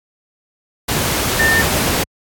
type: tone in noise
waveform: sine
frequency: 1800 Hz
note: A6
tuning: 39 cents sharp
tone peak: -12 dBFS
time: 1.39-1.62 s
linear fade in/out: 10 ms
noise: pink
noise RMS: -17 dBFS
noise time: 0.88-2.04 s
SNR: +2 dB
effects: high-pass 60 Hz 12 dB/octave + AAC 64 kbps